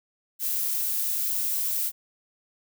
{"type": "noise", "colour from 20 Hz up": "violet", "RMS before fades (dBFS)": -27, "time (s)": [0.39, 1.92], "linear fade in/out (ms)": 50, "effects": []}